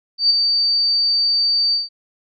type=tone with ADSR envelope; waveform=sine; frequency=4613 Hz; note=D8; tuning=32 cents flat; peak=-9 dBFS; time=0.18-1.89 s; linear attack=120 ms; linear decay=14 ms; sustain=-5 dB; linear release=160 ms; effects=none